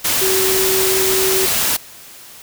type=tone in noise; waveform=sine; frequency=380 Hz; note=F#4; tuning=46 cents sharp; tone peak=-17 dBFS; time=0.21-1.46 s; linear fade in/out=10 ms; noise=white; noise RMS=-17 dBFS; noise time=0.04-1.77 s; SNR=-3 dB; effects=white hiss -39 dBFS RMS until 2.42 s